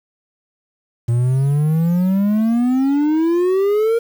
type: exponential sweep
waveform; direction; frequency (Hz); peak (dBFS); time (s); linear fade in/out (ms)
triangle; up; 115.7 to 468.9; -11; 1.08-3.99; 10
effects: 7-bit